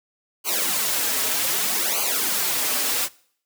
white noise with flanger, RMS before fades -23 dBFS, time 0.44-3.09 s, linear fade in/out 50 ms, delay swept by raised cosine 0.55 to 5.85 ms, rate 0.64 Hz, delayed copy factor -1, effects noise-tail reverb RT60 0.6 s tail -23 dB re dry + high-pass 200 Hz 12 dB/octave

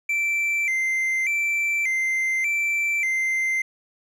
triangle tone with vibrato, 2206 Hz, C#7, 9 cents flat, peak -19 dBFS, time 0.09-3.62 s, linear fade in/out 5 ms, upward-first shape square, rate 0.85 Hz, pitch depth 100 cents each way, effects none

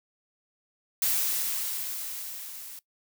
blue noise with level ramp, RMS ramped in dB -25 to -43 dBFS, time 1.02-2.79 s, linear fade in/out 2 ms, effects noise-tail reverb RT60 0.1 s tail -19 dB re dry

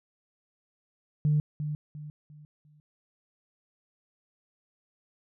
sine tone with echo, 150 Hz, D3, 37 cents sharp, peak -20 dBFS, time 1.25-1.4 s, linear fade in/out 0 ms, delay 350 ms, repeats 4, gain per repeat -9 dB, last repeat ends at 2.8 s, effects tanh soft clip ceiling -16 dBFS

